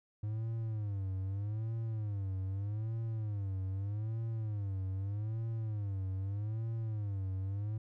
triangle tone with vibrato, 103.83 Hz, G#2, in tune, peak -32 dBFS, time 0.23-7.78 s, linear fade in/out 5 ms, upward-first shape sine, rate 0.81 Hz, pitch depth 160 cents each way, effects none

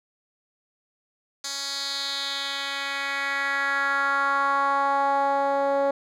10% pulse tone with band-pass filter sweep, 278 Hz, C#4, 5 cents sharp, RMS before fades -25 dBFS, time 1.44-5.91 s, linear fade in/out 5 ms, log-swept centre 5600 to 560 Hz, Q 2.7, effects none

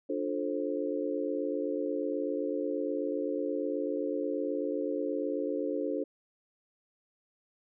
sine chord, D minor seventh, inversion none, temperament just, 293.7 / 352.4 / 440.5 / 528.6 Hz, D4 / F4 / A4 / C5, 0 / +16 / +2 / +18 cents, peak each -34 / -37 / -35 / -35 dBFS, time 0.09-6.04 s, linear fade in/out 10 ms, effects none

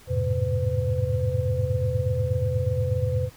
sine tone cluster, 85.6 / 102.1 / 110.5 / 130.1 / 506 Hz, F2 / G#2 / A2 / C3 / B4, -34 / -29 / +8 / -9 / +42 cents, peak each -28 dBFS, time 0.07-3.3 s, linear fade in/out 50 ms, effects pink hiss -51 dBFS RMS until 3.36 s

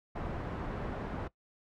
pink low-pass noise, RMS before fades -38 dBFS, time 0.15-1.28 s, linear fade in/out 10 ms, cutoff 1200 Hz, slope 12 dB/octave, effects noise-tail reverb RT60 0.1 s tail -19 dB re dry

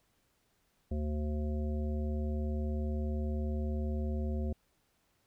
harmonic tone, 75 Hz, D2, 37 cents sharp, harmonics 1 / 3 / 5 / 7 / 9, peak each -32 / -38 / -44 / -46 / -50 dBFS, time 0.91-4.53 s, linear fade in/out 5 ms, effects pink hiss -74 dBFS RMS until 5.26 s

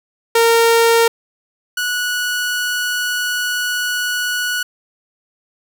sawtooth tone pair in turn, 461 / 1469.5 Hz, A#4 / F#6, -19 / -12 cents, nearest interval octave + minor sixth, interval 2007 cents, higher second, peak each -6 / -14 dBFS, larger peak first, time 0.35-1.08 / 1.77-4.63 s, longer second, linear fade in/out 5 ms, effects none

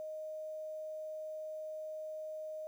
sine tone with quantisation, 622.3 Hz, D#5, in tune, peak -40 dBFS, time 0-2.67 s, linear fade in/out 0 ms, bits 11, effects none

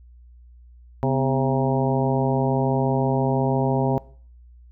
harmonic tone with a mistuned harmonic, 134.3 Hz, C3, 46 cents sharp, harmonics 1 / 2 / 3 / 4 / 5 / 6 / 7, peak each -22 / -25 / -27 / -28 / -29 / -30 / -30 dBFS, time 1.03-3.98 s, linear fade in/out 0 ms, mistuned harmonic 2, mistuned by -86 cents, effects noise-tail reverb RT60 0.5 s tail -21 dB re dry + added 60 Hz sine -45 dBFS peak until 4.71 s

